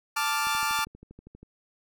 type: chord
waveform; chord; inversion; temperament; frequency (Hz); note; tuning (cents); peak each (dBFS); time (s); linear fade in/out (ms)
sawtooth; D minor; second; equal; 880 / 1174.7 / 1396.9; A5 / D6 / F6; 0 / 0 / 0; -26 / -25 / -27; 0.16-0.85; 10
type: click train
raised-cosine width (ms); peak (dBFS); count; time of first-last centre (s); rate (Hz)
3; -34; 13; 0.47-1.43; 12.5
effects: none